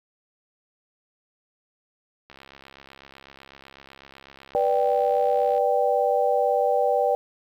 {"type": "click train", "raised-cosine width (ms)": 0.3, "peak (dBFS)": -29, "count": 224, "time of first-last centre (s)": [2.3, 5.579], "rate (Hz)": 68}
{"type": "chord", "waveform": "sine", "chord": "G major", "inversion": "first", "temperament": "just", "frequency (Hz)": [490, 588, 784], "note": ["B4", "D5", "G5"], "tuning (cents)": [-14, 2, 0], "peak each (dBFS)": -23, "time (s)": [4.55, 7.15], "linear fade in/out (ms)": 0}
{"effects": ["9-bit"]}